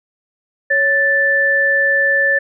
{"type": "tone pair together", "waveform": "sine", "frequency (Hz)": [554.4, 1760], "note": ["C#5", "A6"], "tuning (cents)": [0, 0], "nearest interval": "octave + minor sixth", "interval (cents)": 2000, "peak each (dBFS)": [-19, -12], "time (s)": [0.7, 2.39], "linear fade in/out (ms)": 10, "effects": []}